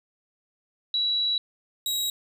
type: tone pair in turn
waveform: sine / sawtooth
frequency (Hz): 3913 / 3835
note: B7 / A#7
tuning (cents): -17 / +48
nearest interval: unison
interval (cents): 35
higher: first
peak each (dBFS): -22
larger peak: neither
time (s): 0.94-1.38 / 1.86-2.1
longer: first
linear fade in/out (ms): 2
effects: none